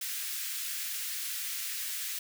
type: high-pass noise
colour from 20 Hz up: white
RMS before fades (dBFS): -36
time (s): 0.01-2.19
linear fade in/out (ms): 5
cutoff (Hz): 1600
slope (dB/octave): 24
effects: none